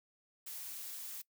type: noise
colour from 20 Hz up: blue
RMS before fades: -45 dBFS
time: 0.46-1.22 s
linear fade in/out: 10 ms
effects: noise-tail reverb RT60 0.1 s tail -21 dB re dry